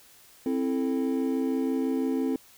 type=chord; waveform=triangle; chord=A minor; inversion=first; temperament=just; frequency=264 / 330 / 440 Hz; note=C4 / E4 / A4; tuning=+16 / +2 / 0 cents; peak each=-24 / -30 / -30 dBFS; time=0.46-2.36 s; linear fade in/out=2 ms; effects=white hiss -55 dBFS RMS until 2.57 s